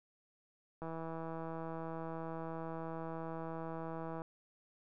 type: click train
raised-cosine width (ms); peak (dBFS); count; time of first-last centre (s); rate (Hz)
1; -30; 555; 0.82-4.219; 163
effects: none